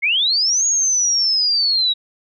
sine linear two-way sweep, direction up then down, 2093 to 6700 to 3809 Hz, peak -14 dBFS, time 0.02-1.94 s, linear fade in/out 20 ms, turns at 0.66 s, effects none

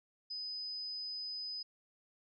sine tone, 5010 Hz, D#8, 11 cents sharp, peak -39 dBFS, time 0.3-1.63 s, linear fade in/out 10 ms, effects none

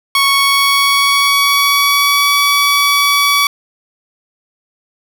15% pulse tone with pitch glide, 1108.7 to 1139.2 Hz, C#6 to C#6, 0 to +47 cents, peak -3 dBFS, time 0.15-3.47 s, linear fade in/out 2 ms, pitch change +47 cents, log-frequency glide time 0.25-2.33 s, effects none

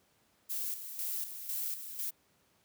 violet noise with tremolo, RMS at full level -36 dBFS, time 0.49-2.11 s, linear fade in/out 20 ms, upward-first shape square, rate 2 Hz, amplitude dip 60%, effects pink hiss -70 dBFS RMS until 2.64 s + high-pass 100 Hz 12 dB/octave

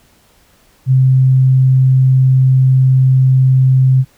sine tone, 130.81 Hz, C3, in tune, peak -6 dBFS, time 0.86-4.05 s, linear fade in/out 50 ms, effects pink hiss -51 dBFS RMS until 4.17 s

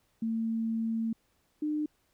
sine tone pair in turn, 225.5 / 302.1 Hz, A3 / D4, +43 / +49 cents, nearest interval perfect fourth, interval 506 cents, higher second, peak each -28 dBFS, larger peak neither, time 0.22-1.13 / 1.62-1.86 s, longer first, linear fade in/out 5 ms, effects pink hiss -72 dBFS RMS until 2.13 s

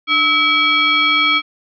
sine tone with frequency modulation, 2292 Hz, D7, 43 cents flat, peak -11 dBFS, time 0.07-1.42 s, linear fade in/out 50 ms, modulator 997 Hz, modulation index 1.2, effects none

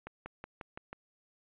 accelerating click train, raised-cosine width 0.5 ms, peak -27 dBFS, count 6, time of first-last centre 0.07-0.93 s, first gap 190 ms, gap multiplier 0.95, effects resampled to 8000 Hz

